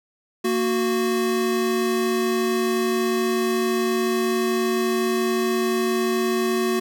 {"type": "tone pair together", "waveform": "square", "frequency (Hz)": [231.1, 368], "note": ["A#3", "F#4"], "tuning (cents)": [-15, -9], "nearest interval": "minor sixth", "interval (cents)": 806, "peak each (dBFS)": [-25, -22], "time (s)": [0.44, 6.8], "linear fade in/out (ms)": 10, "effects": []}